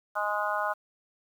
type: harmonic tone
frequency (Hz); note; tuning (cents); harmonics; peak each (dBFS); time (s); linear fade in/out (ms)
207.9; G#3; +2; 3 / 4 / 5 / 6 / 7; -33 / -33 / -33 / -33 / -33; 0.15-0.74; 20
effects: 9-bit